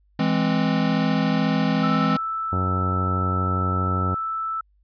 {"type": "chord", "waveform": "square", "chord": "E augmented", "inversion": "none", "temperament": "equal with one note detuned", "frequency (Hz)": [165.39, 207.7, 261.6], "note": ["E3", "G#3", "B#3"], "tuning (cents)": [6, 0, 0], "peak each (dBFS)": -24, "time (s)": [0.19, 2.17], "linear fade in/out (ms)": 5}
{"type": "tone", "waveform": "sine", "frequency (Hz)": 1318.5, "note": "E6", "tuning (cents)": 0, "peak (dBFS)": -24, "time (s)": [1.83, 4.61], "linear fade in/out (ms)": 5}
{"type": "harmonic tone", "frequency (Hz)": 92.5, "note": "F#2", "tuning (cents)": 0, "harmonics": [1, 2, 3, 4, 5, 6, 7, 8, 9, 10], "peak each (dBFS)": [-23, -29, -33, -35, -37, -39, -40, -41, -42, -43], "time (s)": [2.52, 4.15], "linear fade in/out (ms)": 10}
{"effects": ["added 50 Hz sine -58 dBFS peak until 4.83 s", "resampled to 11025 Hz"]}